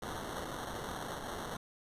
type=noise with sample-and-hold; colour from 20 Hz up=white; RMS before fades=-41 dBFS; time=0.02-1.57 s; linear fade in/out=5 ms; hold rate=2450 Hz; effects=resampled to 32000 Hz

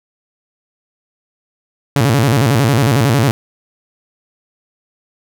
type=tone with vibrato; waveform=sawtooth; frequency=126.2 Hz; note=B2; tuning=38 cents sharp; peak=-6 dBFS; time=1.96-3.31 s; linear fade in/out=0 ms; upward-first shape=square; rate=11 Hz; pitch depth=200 cents each way; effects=none

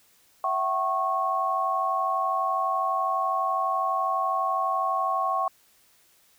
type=tone cluster; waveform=sine; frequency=664 / 756 / 1096 Hz; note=E5 / F#5 / C#6; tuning=+12 / +37 / -20 cents; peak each=-31 / -28 / -25 dBFS; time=0.44-5.48 s; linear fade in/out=2 ms; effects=white hiss -61 dBFS RMS until 6.38 s

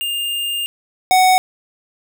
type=tone pair in turn; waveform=square; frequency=2809 / 744 Hz; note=F7 / F#5; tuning=+9 / +9 cents; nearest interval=octave + major seventh; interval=2300 cents; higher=first; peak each=-20 / -10 dBFS; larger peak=second; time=0.01-0.66 / 1.11-1.38 s; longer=first; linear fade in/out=0 ms; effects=none

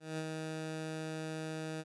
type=tone with ADSR envelope; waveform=15% pulse; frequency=158 Hz; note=D#3; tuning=27 cents sharp; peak=-29 dBFS; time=0-1.84 s; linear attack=180 ms; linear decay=51 ms; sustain=-3 dB; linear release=41 ms; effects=resampled to 24000 Hz

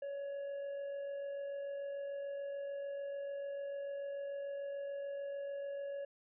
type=tone with amplitude modulation; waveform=triangle; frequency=561 Hz; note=C#5; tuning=21 cents sharp; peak=-36 dBFS; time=0.02-6.05 s; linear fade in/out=5 ms; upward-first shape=sine; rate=46.8 Hz; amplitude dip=30%; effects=resampled to 8000 Hz

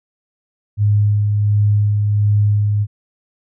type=tone with tremolo; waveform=sine; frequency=103.83 Hz; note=G#2; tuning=in tune; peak=-10 dBFS; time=0.77-2.87 s; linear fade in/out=50 ms; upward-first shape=sine; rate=1.4 Hz; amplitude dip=30%; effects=none

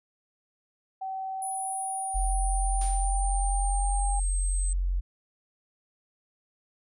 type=tone with pitch glide; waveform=sine; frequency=765 to 804.9 Hz; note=G5 to G5; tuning=-42 to +46 cents; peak=-31 dBFS; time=1.01-4.2 s; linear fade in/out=10 ms; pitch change=+88 cents; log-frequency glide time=2.15-3.87 s
type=linear sweep; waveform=sine; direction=down; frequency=9956 to 8170 Hz; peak=-33 dBFS; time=1.42-4.73 s; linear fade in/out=2 ms
type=tone; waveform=sine; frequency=45.07 Hz; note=F#1; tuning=45 cents flat; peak=-24 dBFS; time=2.14-5.01 s; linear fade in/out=20 ms
type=noise with exponential decay; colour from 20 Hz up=white; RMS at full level=-40 dBFS; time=2.81-3.27 s; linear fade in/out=2 ms; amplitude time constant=100 ms
effects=resampled to 24000 Hz

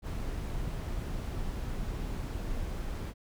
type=noise; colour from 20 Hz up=brown; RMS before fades=-35 dBFS; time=0.02-3.14 s; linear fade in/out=50 ms; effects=none

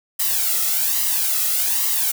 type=noise with flanger; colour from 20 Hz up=blue; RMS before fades=-20 dBFS; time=0.19-2.12 s; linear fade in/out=10 ms; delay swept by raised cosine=1 to 1.54 ms; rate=1.2 Hz; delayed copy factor=+0.75; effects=none

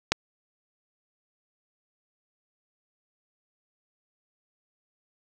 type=click; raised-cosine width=0.2 ms; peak=-3 dBFS; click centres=0.12 s; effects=none

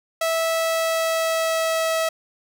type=tone with pitch glide; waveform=sawtooth; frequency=654 to 648.4 Hz; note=E5 to E5; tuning=-14 to -29 cents; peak=-16 dBFS; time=0.21-2.09 s; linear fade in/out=5 ms; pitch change=-15 cents; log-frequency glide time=0.49-1.95 s; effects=none

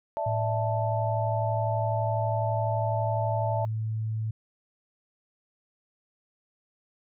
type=chord; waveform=sine; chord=D suspended second; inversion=none; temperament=equal; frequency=587.3 / 659.3 / 880 Hz; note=D5 / E5 / A5; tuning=0 / 0 / 0 cents; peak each=-33 / -30 / -31 dBFS; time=0.17-3.65 s; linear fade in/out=0 ms
type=tone; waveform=sine; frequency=110 Hz; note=A2; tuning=in tune; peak=-27 dBFS; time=0.26-4.31 s; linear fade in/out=5 ms
effects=none

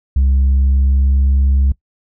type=tone with pitch glide; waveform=sine; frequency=66.9 to 67.83 Hz; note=C2 to C#2; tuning=+39 to -37 cents; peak=-7 dBFS; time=0.16-1.72 s; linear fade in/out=5 ms; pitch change=+24 cents; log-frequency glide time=0.35-1.32 s; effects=noise-tail reverb RT60 0.1 s tail -22 dB re dry + tanh soft clip ceiling -8 dBFS

